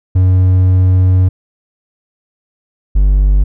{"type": "tone pair in turn", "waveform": "triangle", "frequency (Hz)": [92.5, 49], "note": ["F#2", "G1"], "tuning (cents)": [0, 0], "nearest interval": "major seventh", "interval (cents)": 1100, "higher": "first", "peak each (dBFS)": -4, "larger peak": "neither", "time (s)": [[0.15, 1.29], [2.95, 3.44]], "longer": "first", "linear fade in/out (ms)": 10, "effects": []}